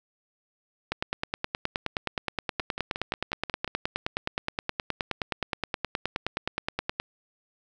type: two click trains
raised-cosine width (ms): 0.3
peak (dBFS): -11 / -16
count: 59 / 7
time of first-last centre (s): 0.92-7 / 2.6-3.677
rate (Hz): 9.54 / 5.57
effects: none